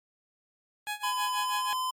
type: tone with tremolo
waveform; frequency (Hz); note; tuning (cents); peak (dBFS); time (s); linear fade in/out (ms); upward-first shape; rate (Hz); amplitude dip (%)
15% pulse; 836; G#5; +11; -24; 0.87-1.73; 0; sine; 6.2; 90
type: tone with pitch glide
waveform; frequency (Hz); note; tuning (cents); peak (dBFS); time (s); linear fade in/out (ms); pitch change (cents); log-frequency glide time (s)
square; 1010 to 1022.9; B5 to C6; +39 to -39; -29; 1.03-1.91; 10; +22; 1.33-1.68
effects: MP3 64 kbps